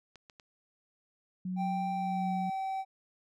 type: clicks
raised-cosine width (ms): 0.2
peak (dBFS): -34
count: 3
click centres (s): 0.157 / 0.298 / 0.398
type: tone with tremolo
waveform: sine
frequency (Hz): 183.9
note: F#3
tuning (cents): -10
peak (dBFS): -31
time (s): 1.45-2.5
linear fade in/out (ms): 5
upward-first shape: triangle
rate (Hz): 1.5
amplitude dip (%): 45
type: tone with pitch glide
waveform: triangle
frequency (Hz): 784 to 769.2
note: G5 to G5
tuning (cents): 0 to -33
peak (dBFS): -30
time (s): 1.56-2.85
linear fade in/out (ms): 50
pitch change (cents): -33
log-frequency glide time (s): 1.91-2.33
effects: none